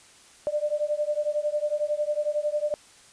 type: beating tone pair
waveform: sine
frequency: 591 / 602 Hz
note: D5 / D5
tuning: +11 / +43 cents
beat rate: 11 Hz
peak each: -27 / -27 dBFS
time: 0.47-2.74 s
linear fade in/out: 0 ms
effects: white hiss -53 dBFS RMS until 3.12 s + resampled to 22050 Hz